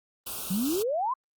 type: band-stop noise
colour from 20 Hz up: white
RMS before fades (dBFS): -35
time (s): 0.26-0.83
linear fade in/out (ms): 10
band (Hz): 1500 to 2500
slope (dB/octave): 96
type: exponential sweep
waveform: sine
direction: up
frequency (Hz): 174.61 to 1084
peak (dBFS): -25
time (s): 0.5-1.14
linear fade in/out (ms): 10
effects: Opus 32 kbps